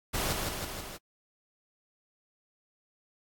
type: noise with echo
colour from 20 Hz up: pink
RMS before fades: -31 dBFS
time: 0.13-0.34 s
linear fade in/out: 20 ms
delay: 160 ms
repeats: 4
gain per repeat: -3 dB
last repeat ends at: 0.98 s
effects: AAC 64 kbps